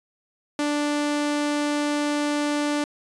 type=tone; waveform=sawtooth; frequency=293.7 Hz; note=D4; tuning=in tune; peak=-18 dBFS; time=0.59-2.84 s; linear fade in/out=2 ms; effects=resampled to 22050 Hz